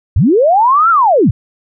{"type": "linear two-way sweep", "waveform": "sine", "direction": "up then down", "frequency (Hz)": [62, 1396.9, 74.3], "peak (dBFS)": -6, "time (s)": [0.16, 1.31], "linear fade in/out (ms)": 5, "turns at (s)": 0.9, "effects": []}